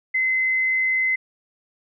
sine tone, 2051 Hz, C7, 35 cents flat, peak -18 dBFS, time 0.14-1.16 s, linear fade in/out 10 ms, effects none

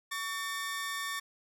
sawtooth tone pair together, 1129.4 / 1800 Hz, C#6 / A6, +32 / +39 cents, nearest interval minor sixth, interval 807 cents, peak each -34 / -33 dBFS, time 0.11-1.2 s, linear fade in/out 10 ms, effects none

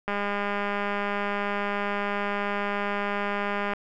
click train, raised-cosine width 0.5 ms, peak -14 dBFS, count 743, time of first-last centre 0.08-3.735 s, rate 203 Hz, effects none

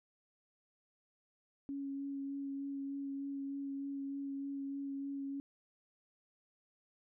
sine tone with vibrato, 277.2 Hz, C#4, in tune, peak -38 dBFS, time 1.69-5.4 s, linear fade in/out 0 ms, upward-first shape sine, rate 3.3 Hz, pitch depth 12 cents each way, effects none

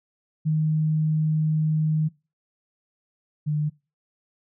sine tone pair in turn, 155.56 / 150.61 Hz, D#3 / D3, 0 / +44 cents, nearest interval minor second, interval 56 cents, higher first, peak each -19 / -21 dBFS, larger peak first, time 0.45-2.09 / 3.46-3.7 s, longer first, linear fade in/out 20 ms, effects noise-tail reverb RT60 0.3 s tail -23 dB re dry

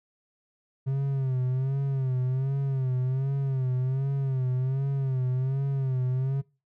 triangle tone with vibrato, 132.5 Hz, C3, 22 cents sharp, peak -22 dBFS, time 0.86-6.42 s, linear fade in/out 20 ms, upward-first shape sine, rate 1.3 Hz, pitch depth 76 cents each way, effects noise-tail reverb RT60 0.3 s tail -22 dB re dry

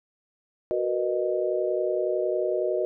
sine chord, B major seventh, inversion second, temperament just, 370.4 / 463 / 493.9 / 617.4 Hz, F#4 / A#4 / B4 / D#5, +2 / -12 / 0 / -14 cents, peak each -27 / -32 / -31 / -27 dBFS, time 0.71-2.85 s, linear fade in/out 0 ms, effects none

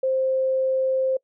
sine tone, 525 Hz, C5, 6 cents sharp, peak -19 dBFS, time 0.03-1.17 s, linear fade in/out 5 ms, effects noise-tail reverb RT60 0.1 s tail -25 dB re dry

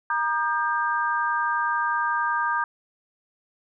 sine tone cluster, 943 / 1212 / 1587 Hz, A#5 / D#6 / G6, +20 / -46 / +21 cents, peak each -26 dBFS, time 0.1-2.64 s, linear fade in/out 2 ms, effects none

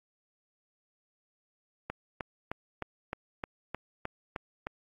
click train, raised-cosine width 0.5 ms, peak -19 dBFS, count 10, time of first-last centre 1.9-4.669 s, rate 3.25 Hz, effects AAC 32 kbps

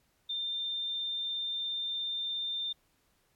sine tone with vibrato, 3600 Hz, A7, 39 cents sharp, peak -32 dBFS, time 0.29-2.73 s, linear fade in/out 10 ms, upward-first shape sine, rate 17 Hz, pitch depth 9 cents each way, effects pink hiss -72 dBFS RMS until 3.35 s + AAC 64 kbps

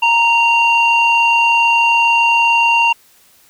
sine tone pair together, 932.3 / 2770 Hz, A#5 / F7, 0 / -15 cents, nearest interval octave + perfect fifth, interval 1885 cents, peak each -11 dBFS, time 0.02-2.93 s, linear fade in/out 10 ms, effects tanh soft clip ceiling -4 dBFS + white hiss -50 dBFS RMS until 3.49 s

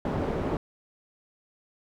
white low-pass noise, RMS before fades -29 dBFS, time 0.05-0.57 s, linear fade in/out 2 ms, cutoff 500 Hz, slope 12 dB/octave, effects none

